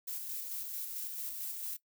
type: noise with tremolo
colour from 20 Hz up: violet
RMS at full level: -39 dBFS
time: 0.07-1.77 s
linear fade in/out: 10 ms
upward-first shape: square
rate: 4.5 Hz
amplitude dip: 30%
effects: noise-tail reverb RT60 0.1 s tail -19 dB re dry